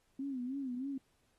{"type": "tone with vibrato", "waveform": "sine", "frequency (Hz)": 261.6, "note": "C4", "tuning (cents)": 0, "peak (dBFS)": -36, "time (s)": [0.19, 0.98], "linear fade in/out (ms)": 5, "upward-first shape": "sine", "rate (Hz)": 3.2, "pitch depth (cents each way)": 120, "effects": ["pink hiss -75 dBFS RMS until 1.38 s", "AAC 32 kbps"]}